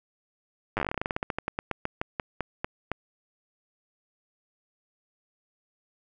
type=slowing click train; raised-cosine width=0.5 ms; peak=-13 dBFS; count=28; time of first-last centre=0.77-2.916 s; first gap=9 ms; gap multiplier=1.14; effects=none